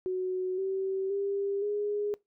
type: tone with pitch steps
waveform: sine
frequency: 370 / 383.9 / 398.4 / 413.4 Hz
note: F#4 / G4 / G4 / G#4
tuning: 0 / -36 / +28 / -8 cents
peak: -28 dBFS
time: 0.06-2.14 s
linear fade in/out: 0 ms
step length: 520 ms
effects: noise-tail reverb RT60 0.2 s tail -23 dB re dry